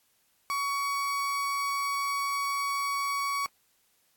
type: tone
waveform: 35% pulse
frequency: 1124 Hz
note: C#6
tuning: 24 cents sharp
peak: -26 dBFS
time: 0.5-3.46 s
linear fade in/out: 0 ms
effects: white hiss -69 dBFS RMS until 4.16 s + AAC 64 kbps